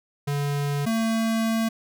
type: tone pair in turn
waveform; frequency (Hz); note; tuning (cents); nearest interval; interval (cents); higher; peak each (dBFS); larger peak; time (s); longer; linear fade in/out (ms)
square; 143.3 / 225.1; D3 / A3; -42 / +40; minor sixth; 782; second; -24 / -22; second; 0.27-0.86 / 0.86-1.69; second; 10
effects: none